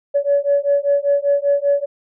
sine beating tone pair, 565 / 570.1 Hz, C#5 / C#5, +33 / +48 cents, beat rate 5.1 Hz, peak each -16 dBFS, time 0.14-1.86 s, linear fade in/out 20 ms, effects tanh soft clip ceiling -7 dBFS

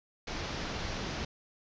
pink low-pass noise, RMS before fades -37 dBFS, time 0.27-1.25 s, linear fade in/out 5 ms, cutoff 6100 Hz, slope 48 dB/octave, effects resampled to 16000 Hz

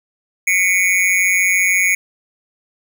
square tone with amplitude modulation, 2217 Hz, C#7, in tune, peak -9 dBFS, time 0.47-1.95 s, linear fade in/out 5 ms, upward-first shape sine, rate 186 Hz, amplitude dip 95%, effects none

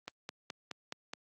click train, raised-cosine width 0.2 ms, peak -22 dBFS, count 6, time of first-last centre 0.08-1.135 s, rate 4.74 Hz, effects high-pass 150 Hz 12 dB/octave + Opus 32 kbps

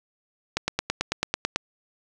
click train, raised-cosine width 0.2 ms, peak -6 dBFS, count 10, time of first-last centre 0.57-1.56 s, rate 9.09 Hz, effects none

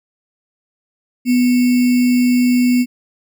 sine tone with sample-and-hold, 247.3 Hz, B3, 3 cents sharp, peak -10 dBFS, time 1.25-2.86 s, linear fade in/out 50 ms, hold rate 2450 Hz, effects none

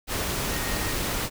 sine tone in noise, 1864.7 Hz, A#6, in tune, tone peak -37 dBFS, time 0.48-0.96 s, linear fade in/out 50 ms, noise pink, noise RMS -28 dBFS, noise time 0.07-1.3 s, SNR -12 dB, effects none

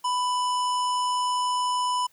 harmonic tone with a mistuned harmonic, 993 Hz, B5, 9 cents sharp, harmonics 1 / 3 / 5 / 7 / 9 / 10, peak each -23 / -34 / -36 / -41 / -43 / -47 dBFS, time 0.04-2.07 s, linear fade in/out 10 ms, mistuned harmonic 5, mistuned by +100 cents, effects white hiss -62 dBFS RMS until 2.12 s

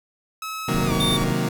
sawtooth tone with pitch glide, 1290 to 1136.1 Hz, E6 to C#6, -38 to +42 cents, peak -25 dBFS, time 0.42-1.24 s, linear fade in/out 2 ms, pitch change -220 cents, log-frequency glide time 0.85-0.93 s
30% pulse chord, C half-diminished seventh, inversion none, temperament equal, 130.81 / 155.56 / 185 / 233.1 Hz, C3 / Eb3 / Gb3 / Bb3, 0 / 0 / 0 / 0 cents, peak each -24 dBFS, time 0.68-1.49 s, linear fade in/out 5 ms
pink low-pass noise, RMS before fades -29 dBFS, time 0.74-1.33 s, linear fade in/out 5 ms, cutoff 700 Hz, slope 24 dB/octave
square tone, 3608 Hz, A7, 43 cents sharp, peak -22 dBFS, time 1-1.17 s, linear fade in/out 5 ms
effects none

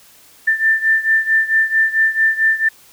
sine beating tone pair, 1779 / 1783.5 Hz, A6 / A6, +19 / +23 cents, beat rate 4.5 Hz, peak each -14 / -17 dBFS, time 0.47-2.69 s, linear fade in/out 10 ms, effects white hiss -47 dBFS RMS until 2.92 s

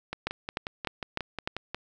two click trains, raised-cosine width 0.3 ms, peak -17 / -13 dBFS, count 10 / 5, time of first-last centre 0.13-1.746 / 0.27-1.475 s, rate 5.57 / 3.32 Hz, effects none

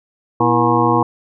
harmonic tone with a mistuned harmonic, 120 Hz, B2, 49 cents flat, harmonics 1 / 2 / 3 / 4 / 6 / 7 / 8 / 9, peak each -21 / -21 / -18 / -20 / -23 / -20 / -19 / -18 dBFS, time 0.4-1.03 s, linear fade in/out 5 ms, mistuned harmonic 3, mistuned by -140 cents, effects none

